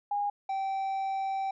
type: tone pair in turn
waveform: sine / triangle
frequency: 817 / 775.6 Hz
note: G#5 / G5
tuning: -29 / -19 cents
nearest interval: minor second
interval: 90 cents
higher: first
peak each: -27 dBFS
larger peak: neither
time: 0.11-0.3 / 0.49-1.51 s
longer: second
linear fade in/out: 5 ms
effects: resampled to 16000 Hz